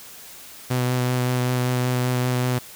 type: tone with vibrato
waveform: sawtooth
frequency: 125.4 Hz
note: B2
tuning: 27 cents sharp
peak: -16 dBFS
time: 0.7-2.59 s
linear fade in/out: 10 ms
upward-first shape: sine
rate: 5.2 Hz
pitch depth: 14 cents each way
effects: white hiss -42 dBFS RMS until 2.75 s